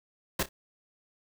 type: noise with echo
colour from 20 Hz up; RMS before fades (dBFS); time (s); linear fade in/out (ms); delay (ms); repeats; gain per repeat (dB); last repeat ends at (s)
pink; -28; 0.39-0.43; 5; 30; 2; -14; 0.49
effects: none